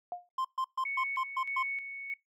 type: tone with exponential decay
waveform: sine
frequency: 710 Hz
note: F5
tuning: 28 cents sharp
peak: -31 dBFS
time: 0.12-0.29 s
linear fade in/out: 1 ms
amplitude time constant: 35 ms
type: tone bursts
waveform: triangle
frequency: 1046.5 Hz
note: C6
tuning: in tune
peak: -27 dBFS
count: 7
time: 0.38-1.629 s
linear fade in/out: 5 ms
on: 67 ms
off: 130 ms
type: tone with tremolo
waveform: sine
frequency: 2217 Hz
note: C#7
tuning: in tune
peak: -32 dBFS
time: 0.85-2.14 s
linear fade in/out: 5 ms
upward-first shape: square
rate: 1.6 Hz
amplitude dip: 55%
effects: noise-tail reverb RT60 0.2 s tail -24 dB re dry